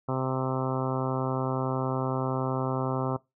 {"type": "harmonic tone", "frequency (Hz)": 130.81, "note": "C3", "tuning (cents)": 0, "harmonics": [1, 2, 3, 4, 5, 6, 7, 8, 9, 10], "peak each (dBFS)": [-30, -33, -35, -36, -37, -38, -38, -39, -40, -40], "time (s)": [0.08, 3.17], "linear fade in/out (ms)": 10, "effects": ["noise-tail reverb RT60 0.2 s tail -21 dB re dry"]}